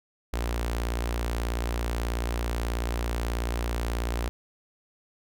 sawtooth tone with notch filter, 58.4 Hz, A#1, 4 cents sharp, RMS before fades -29 dBFS, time 0.33-4.29 s, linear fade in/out 0 ms, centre 150 Hz, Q 0.84, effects none

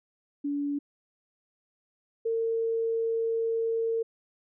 sine tone pair in turn, 286.5 / 454.8 Hz, D4 / A#4, -43 / -43 cents, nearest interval minor sixth, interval 800 cents, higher second, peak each -27 / -25 dBFS, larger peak second, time 0.44-0.79 / 2.25-4.03 s, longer second, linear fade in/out 10 ms, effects none

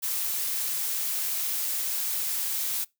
blue noise, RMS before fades -29 dBFS, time 0.02-2.85 s, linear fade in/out 20 ms, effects noise-tail reverb RT60 0.2 s tail -23 dB re dry

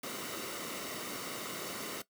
pink noise with comb filter, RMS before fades -40 dBFS, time 0.03-2.02 s, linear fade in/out 5 ms, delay 1.2 ms, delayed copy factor -0.5, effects noise-tail reverb RT60 0.1 s tail -17 dB re dry + high-pass 200 Hz 12 dB/octave

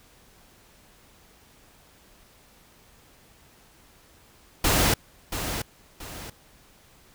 pink noise with echo, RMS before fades -21 dBFS, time 4.64-4.94 s, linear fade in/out 5 ms, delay 680 ms, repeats 2, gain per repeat -9 dB, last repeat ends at 6.3 s, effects pink hiss -56 dBFS RMS until 7.14 s

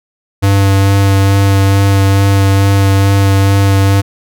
square tone with vibrato, 98.3 Hz, G2, 5 cents sharp, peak -7 dBFS, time 0.42-4.02 s, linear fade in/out 20 ms, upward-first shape sine, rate 2.3 Hz, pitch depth 12 cents each way, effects none

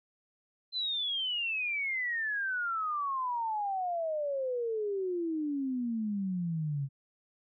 sine exponential sweep, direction down, 4105 to 134.8 Hz, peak -30 dBFS, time 0.72-6.89 s, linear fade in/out 50 ms, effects none

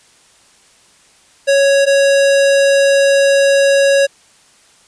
square tone pair in turn, 554.4 / 554.4 Hz, C#5 / C#5, 0 / 0 cents, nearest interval unison, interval 0 cents, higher neither, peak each -9 dBFS, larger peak neither, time 1.47-1.86 / 1.86-4.07 s, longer second, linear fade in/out 20 ms, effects white hiss -49 dBFS RMS until 4.87 s + resampled to 22050 Hz

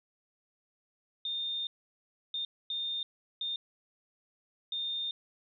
sine tone bursts at uneven times, 3636 Hz, A#7, 44 cents flat, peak -32 dBFS, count 5, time 1.25-1.67 / 2.34-2.45 / 2.7-3.03 / 3.41-3.56 / 4.72-5.11 s, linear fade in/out 2 ms, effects none

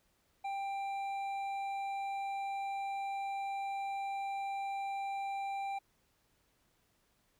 sine tone with hard clipping, 789 Hz, G5, 11 cents sharp, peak -37 dBFS, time 0.44-5.79 s, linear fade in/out 10 ms, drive 7 dB, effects pink hiss -74 dBFS RMS until 7.39 s

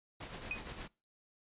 pink noise with tremolo, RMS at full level -43 dBFS, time 0.2-0.88 s, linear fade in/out 10 ms, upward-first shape triangle, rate 8.5 Hz, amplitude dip 60%
sine tone with exponential decay, 2500 Hz, D#7, 8 cents sharp, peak -31 dBFS, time 0.51-0.63 s, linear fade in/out 1 ms, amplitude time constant 25 ms
effects noise-tail reverb RT60 0.3 s tail -24 dB re dry + resampled to 8000 Hz

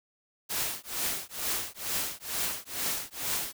white noise with tremolo, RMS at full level -29 dBFS, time 0.49-3.53 s, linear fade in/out 20 ms, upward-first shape triangle, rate 2.2 Hz, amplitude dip 100%, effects none

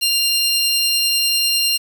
sawtooth tone pair together, 2792 / 4183 Hz, F7 / C8, -1 / -1 cents, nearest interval perfect fifth, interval 700 cents, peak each -15 dBFS, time 0.01-1.78 s, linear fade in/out 20 ms, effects 7-bit

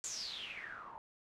white noise with low-pass filter sweep, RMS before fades -45 dBFS, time 0.04-0.98 s, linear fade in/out 0 ms, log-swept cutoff 7400 to 870 Hz, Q 9.9, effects none

